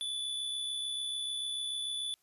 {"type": "tone with amplitude modulation", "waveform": "square", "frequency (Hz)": 3471, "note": "A7", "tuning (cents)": -24, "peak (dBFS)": -33, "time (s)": [0.01, 2.14], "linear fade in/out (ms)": 0, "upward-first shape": "sine", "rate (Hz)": 66.8, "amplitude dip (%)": 35, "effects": ["white hiss -73 dBFS RMS until 2.22 s", "resampled to 32000 Hz"]}